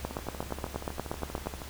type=two click trains; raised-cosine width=1 ms; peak=-24 / -17 dBFS; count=20 / 13; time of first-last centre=0.11-1.618 / 0.05-1.47 s; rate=12.6 / 8.45 Hz; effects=added 69 Hz sine -43 dBFS peak until 1.69 s + pink hiss -45 dBFS RMS until 1.69 s